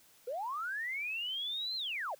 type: linear two-way sweep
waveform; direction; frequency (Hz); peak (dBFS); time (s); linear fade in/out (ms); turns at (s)
triangle; up then down; 457.3 to 4193 to 491.8; -31; 0.27-2.15; 10; 1.76
effects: tanh soft clip ceiling -33 dBFS + white hiss -63 dBFS RMS until 2.19 s